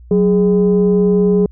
sine tone pair together, 185 / 415 Hz, F#3 / G#4, 0 / -1 cents, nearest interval octave + major second, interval 1399 cents, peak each -11 dBFS, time 0.11-1.46 s, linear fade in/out 2 ms, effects tanh soft clip ceiling -4 dBFS + added 60 Hz sine -36 dBFS peak until 1.51 s

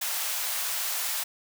white high-pass noise, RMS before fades -30 dBFS, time 0.01-1.24 s, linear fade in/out 10 ms, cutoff 630 Hz, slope 24 dB/octave, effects none

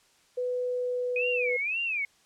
sine tone with pitch glide, 497.2 to 493.5 Hz, B4 to B4, +12 to -1 cents, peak -27 dBFS, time 0.37-1.57 s, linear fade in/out 10 ms, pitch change -13 cents, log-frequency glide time 0.6-1.38 s
sine tone with vibrato, 2451 Hz, D#7, 27 cents flat, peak -27 dBFS, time 1.16-2.05 s, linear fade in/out 2 ms, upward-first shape sine, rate 1.9 Hz, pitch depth 220 cents each way
effects white hiss -63 dBFS RMS until 2.25 s + low-pass 8000 Hz 12 dB/octave

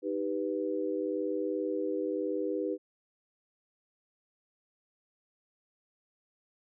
sine chord, Eb augmented, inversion none, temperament equal, 311.1 / 392 / 493.9 Hz, Eb4 / G4 / B4, 0 / 0 / 0 cents, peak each -34 dBFS, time 0.02-2.78 s, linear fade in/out 50 ms, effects none

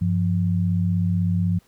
sine tone pair together, 97.77 / 173.9 Hz, G2 / F3, -4 / -7 cents, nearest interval minor seventh, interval 997 cents, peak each -21 dBFS, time 0.01-1.59 s, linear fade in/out 10 ms, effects pink hiss -60 dBFS RMS until 1.67 s

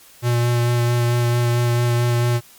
square tone with vibrato, 120 Hz, B2, 49 cents flat, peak -16 dBFS, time 0.22-2.41 s, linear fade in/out 50 ms, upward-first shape sine, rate 4.5 Hz, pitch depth 14 cents each way, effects white hiss -47 dBFS RMS until 2.58 s + MP3 96 kbps

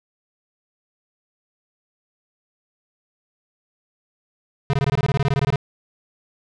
square tone bursts, 139.3 Hz, C#3, 9 cents sharp, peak -17 dBFS, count 16, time 4.7-5.558 s, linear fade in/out 0 ms, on 33 ms, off 22 ms, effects low-pass 4000 Hz 12 dB/octave + 9-bit

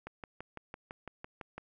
click train, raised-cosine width 0.5 ms, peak -27 dBFS, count 10, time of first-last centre 0.07-1.58 s, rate 5.96 Hz, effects none

